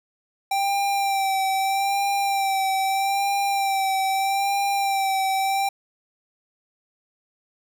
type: tone with vibrato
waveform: square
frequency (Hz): 784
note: G5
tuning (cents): 0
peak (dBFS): -21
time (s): 0.51-5.69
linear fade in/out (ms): 5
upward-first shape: sine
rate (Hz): 0.79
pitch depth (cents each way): 31
effects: none